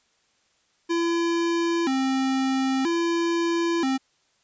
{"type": "tone with vibrato", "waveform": "square", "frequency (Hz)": 299.3, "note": "D4", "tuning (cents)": 33, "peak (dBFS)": -22, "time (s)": [0.89, 3.98], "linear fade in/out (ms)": 20, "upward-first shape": "square", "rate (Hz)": 0.51, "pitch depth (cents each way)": 210, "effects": ["white hiss -66 dBFS RMS until 4.43 s", "resampled to 16000 Hz"]}